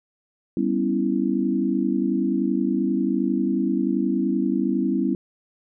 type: chord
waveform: sine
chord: C# half-diminished seventh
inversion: second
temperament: equal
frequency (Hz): 196 / 246.9 / 277.2 / 329.6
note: G3 / B3 / C#4 / E4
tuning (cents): 0 / 0 / 0 / 0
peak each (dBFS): -25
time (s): 0.57-5.15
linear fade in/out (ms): 2
effects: none